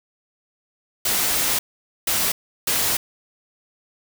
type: noise bursts at uneven times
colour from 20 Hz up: white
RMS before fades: -21 dBFS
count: 3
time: 1.05-1.59 / 2.07-2.32 / 2.67-2.97 s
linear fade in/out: 5 ms
effects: none